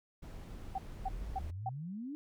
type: noise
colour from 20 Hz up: brown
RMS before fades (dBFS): -46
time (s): 0.22-1.51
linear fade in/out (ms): 10
type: tone bursts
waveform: sine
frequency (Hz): 768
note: G5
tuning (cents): -36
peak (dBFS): -33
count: 4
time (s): 0.75-1.692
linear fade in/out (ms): 5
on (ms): 33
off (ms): 270
type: exponential sweep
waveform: sine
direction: up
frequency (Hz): 32.71 to 305.6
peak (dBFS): -39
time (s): 1.03-2.15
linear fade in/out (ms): 0
effects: none